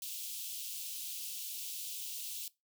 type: high-pass noise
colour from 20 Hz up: white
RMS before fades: -42 dBFS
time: 0.02-2.48 s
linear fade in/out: 2 ms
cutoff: 2700 Hz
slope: 48 dB/octave
effects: noise-tail reverb RT60 0.2 s tail -20 dB re dry